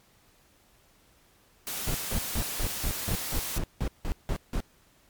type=noise; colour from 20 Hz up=white; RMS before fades=-34 dBFS; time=1.67-3.58 s; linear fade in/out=0 ms
type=noise bursts; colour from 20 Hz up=brown; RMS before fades=-28 dBFS; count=12; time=1.87-4.604 s; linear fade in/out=0 ms; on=72 ms; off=170 ms
effects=pink hiss -62 dBFS RMS until 5.09 s + MP3 96 kbps